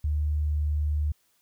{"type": "tone", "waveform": "sine", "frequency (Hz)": 74.9, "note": "D2", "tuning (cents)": 35, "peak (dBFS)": -23, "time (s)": [0.04, 1.12], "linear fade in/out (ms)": 5, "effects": ["white hiss -68 dBFS RMS until 1.41 s"]}